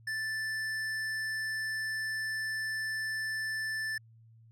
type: tone with hard clipping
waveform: sine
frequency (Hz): 1760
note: A6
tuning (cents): 0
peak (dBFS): -34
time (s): 0.07-3.98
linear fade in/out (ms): 5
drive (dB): 11
effects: added 113 Hz sine -55 dBFS peak until 4.51 s